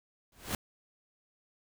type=noise with exponential growth; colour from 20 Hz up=pink; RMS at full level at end=-30 dBFS; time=0.32-0.55 s; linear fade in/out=2 ms; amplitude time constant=50 ms; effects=none